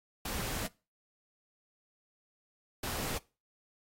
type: noise bursts at uneven times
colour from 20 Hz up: pink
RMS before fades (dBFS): -37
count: 2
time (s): 0.25-0.67 / 2.83-3.18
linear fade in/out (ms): 5
effects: noise-tail reverb RT60 0.3 s tail -21 dB re dry + AAC 48 kbps